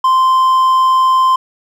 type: tone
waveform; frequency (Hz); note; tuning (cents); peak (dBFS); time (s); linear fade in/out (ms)
triangle; 1041; C6; -9; -6; 0.04-1.36; 5
effects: none